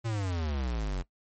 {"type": "exponential sweep", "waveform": "square", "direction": "down", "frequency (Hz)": [118.1, 43.38], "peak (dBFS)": -30, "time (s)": [0.04, 1.03], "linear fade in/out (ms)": 20, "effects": ["noise-tail reverb RT60 0.1 s tail -19 dB re dry", "MP3 32 kbps"]}